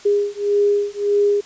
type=beating tone pair; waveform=sine; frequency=407.7 / 409.4 Hz; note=G#4 / G#4; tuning=-32 / -25 cents; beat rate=1.7 Hz; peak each=-18 dBFS; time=0.05-1.41 s; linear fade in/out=10 ms; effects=white hiss -43 dBFS RMS until 1.45 s + resampled to 16000 Hz